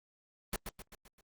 pink noise with echo, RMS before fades -34 dBFS, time 0.53-0.56 s, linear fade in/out 2 ms, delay 130 ms, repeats 5, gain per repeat -6 dB, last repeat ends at 1.21 s, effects Opus 24 kbps

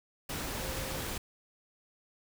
sine tone in noise, 528 Hz, C5, 16 cents sharp, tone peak -44 dBFS, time 0.6-1.01 s, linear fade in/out 5 ms, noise pink, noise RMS -37 dBFS, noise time 0.29-1.18 s, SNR -10 dB, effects none

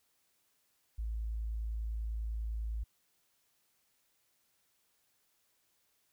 sine tone, 55 Hz, A1, in tune, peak -34 dBFS, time 0.98-2.84 s, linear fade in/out 10 ms, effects white hiss -75 dBFS RMS until 6.12 s

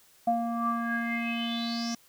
square tone with low-pass filter sweep, 233.1 Hz, A#3, in tune, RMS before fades -30 dBFS, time 0.27-1.95 s, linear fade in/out 5 ms, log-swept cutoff 700 to 5900 Hz, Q 9.5, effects white hiss -60 dBFS RMS until 2.08 s

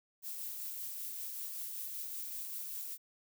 violet noise with tremolo, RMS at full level -41 dBFS, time 0.22-2.98 s, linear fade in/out 50 ms, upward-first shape sine, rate 5.2 Hz, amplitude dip 25%, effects none

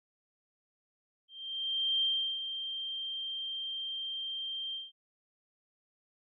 sine tone with ADSR envelope, 3164 Hz, G7, 15 cents sharp, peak -26 dBFS, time 1.28-4.92 s, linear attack 740 ms, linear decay 370 ms, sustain -9 dB, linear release 180 ms, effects none

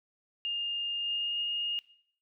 sine tone with pitch glide, 2821 to 2846 Hz, F7 to F7, +17 to +32 cents, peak -30 dBFS, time 0.45-1.79 s, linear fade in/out 0 ms, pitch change +15 cents, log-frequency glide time 0.99-1.41 s, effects noise-tail reverb RT60 0.6 s tail -18 dB re dry

